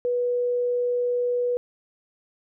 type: tone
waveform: sine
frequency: 488.8 Hz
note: B4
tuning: 18 cents flat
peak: -21 dBFS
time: 0.05-1.57 s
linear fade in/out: 0 ms
effects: none